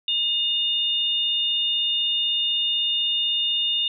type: tone pair together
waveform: sine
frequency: 2854 / 3618 Hz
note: F7 / A7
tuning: +37 / +48 cents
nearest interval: major third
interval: 411 cents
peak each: -23 dBFS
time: 0.08-3.88 s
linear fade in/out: 2 ms
effects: none